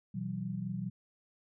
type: chord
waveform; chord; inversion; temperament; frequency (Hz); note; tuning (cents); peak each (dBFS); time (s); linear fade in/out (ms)
sine; B suspended fourth; none; equal with one note detuned; 123.47 / 164.81 / 189.43; B2 / E3 / F#3; 0 / 0 / +41; -40 / -40 / -37; 0.14-0.9; 10
effects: none